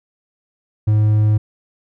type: tone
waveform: triangle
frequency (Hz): 106.7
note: G#2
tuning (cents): +47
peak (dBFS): -9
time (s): 0.87-1.38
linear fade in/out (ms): 10
effects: none